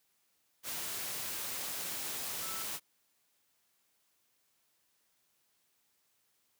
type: tone in noise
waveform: sine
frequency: 1318.5 Hz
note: E6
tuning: in tune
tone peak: -46 dBFS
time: 2.4-2.66 s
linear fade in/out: 50 ms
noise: white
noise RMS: -39 dBFS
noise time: 0.63-2.8 s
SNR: -10 dB
effects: white hiss -75 dBFS RMS until 6.59 s + high-pass 80 Hz 12 dB/octave